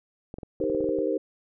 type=clicks; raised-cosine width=2 ms; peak=-24 dBFS; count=11; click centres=0.341 / 0.385 / 0.432 / 0.602 / 0.64 / 0.699 / 0.748 / 0.806 / 0.842 / 0.89 / 0.988 s
type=chord; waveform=sine; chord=C minor seventh; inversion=first; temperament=equal; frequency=311.1 / 392 / 466.2 / 523.3 Hz; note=Eb4 / G4 / Bb4 / C5; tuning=0 / 0 / 0 / 0 cents; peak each=-29 dBFS; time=0.6-1.18 s; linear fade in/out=10 ms
effects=none